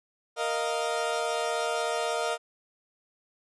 30% pulse chord, Bb suspended fourth, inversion none, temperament equal, 466.2 / 622.3 / 698.5 Hz, Bb4 / Eb5 / F5, 0 / 0 / 0 cents, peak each -29 dBFS, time 0.36-2.38 s, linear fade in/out 50 ms, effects resampled to 24000 Hz

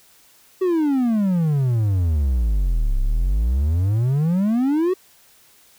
triangle exponential two-way sweep, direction down then up, 383.1 to 32.09 to 383.1 Hz, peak -14 dBFS, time 0.61-4.94 s, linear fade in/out 10 ms, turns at 2.99 s, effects white hiss -53 dBFS RMS until 5.78 s

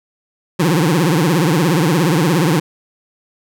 25% pulse tone with vibrato, 163.9 Hz, E3, 10 cents flat, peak -8 dBFS, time 0.59-2.6 s, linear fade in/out 10 ms, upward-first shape triangle, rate 17 Hz, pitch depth 260 cents each way, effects none

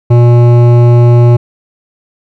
sine tone with hard clipping, 120 Hz, B2, 49 cents flat, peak -4 dBFS, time 0.1-1.37 s, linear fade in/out 10 ms, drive 13 dB, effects none

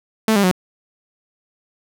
sawtooth tone with pitch steps, 220 / 200.6 / 182.87 Hz, A3 / G3 / F#3, 0 / +40 / -20 cents, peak -9 dBFS, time 0.28-0.514 s, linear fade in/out 2 ms, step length 78 ms, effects none

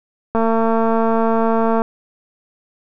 click train, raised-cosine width 1 ms, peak -5 dBFS, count 333, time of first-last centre 0.35-1.819 s, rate 226 Hz, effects none

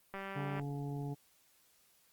click train, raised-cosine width 0.5 ms, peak -28 dBFS, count 90, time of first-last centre 0.14-0.596 s, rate 195 Hz
harmonic tone, 142.2 Hz, C#3, 45 cents sharp, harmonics 1 / 2 / 3 / 5 / 6, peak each -38 / -44 / -48 / -52 / -54 dBFS, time 0.35-1.15 s, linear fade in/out 20 ms
effects white hiss -69 dBFS RMS until 2.12 s + Opus 32 kbps

